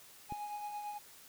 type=tone with tremolo; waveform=triangle; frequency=830.6 Hz; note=G#5; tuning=in tune; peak=-36 dBFS; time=0.29-0.99 s; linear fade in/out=20 ms; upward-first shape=sine; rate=8.9 Hz; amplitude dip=40%
type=click; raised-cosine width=3 ms; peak=-31 dBFS; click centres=0.323 s
effects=white hiss -57 dBFS RMS until 1.28 s